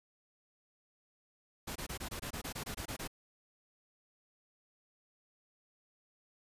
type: noise bursts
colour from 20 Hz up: pink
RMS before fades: -41 dBFS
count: 13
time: 1.67-3.077 s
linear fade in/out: 10 ms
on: 87 ms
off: 23 ms
effects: resampled to 32000 Hz